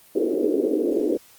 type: band-pass noise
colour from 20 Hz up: white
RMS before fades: -22 dBFS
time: 0.15-1.17 s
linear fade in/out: 2 ms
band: 270 to 470 Hz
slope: 48 dB/octave
effects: white hiss -52 dBFS RMS until 1.38 s + Opus 24 kbps